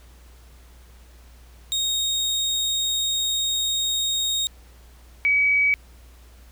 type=tone pair in turn; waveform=30% pulse / sine; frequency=3729 / 2274 Hz; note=A#7 / C#7; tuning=0 / +44 cents; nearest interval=major sixth; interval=856 cents; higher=first; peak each=-19 / -16 dBFS; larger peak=second; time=1.72-4.47 / 5.25-5.74 s; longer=first; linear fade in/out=0 ms; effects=added 60 Hz sine -46 dBFS peak until 6.51 s + pink hiss -55 dBFS RMS until 6.51 s